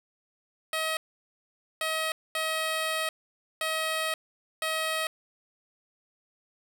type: tone bursts at uneven times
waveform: 10% pulse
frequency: 636 Hz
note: D#5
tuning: 38 cents sharp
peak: -19 dBFS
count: 5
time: 0.73-0.97 / 1.81-2.12 / 2.35-3.09 / 3.61-4.14 / 4.62-5.07 s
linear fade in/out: 2 ms
effects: none